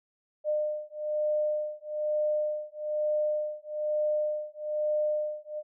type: beating tone pair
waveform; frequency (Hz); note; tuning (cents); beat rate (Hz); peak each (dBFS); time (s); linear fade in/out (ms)
sine; 604 / 605.1; D5 / D#5; +48 / -48; 1.1; -30; 0.44-5.63; 50
effects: none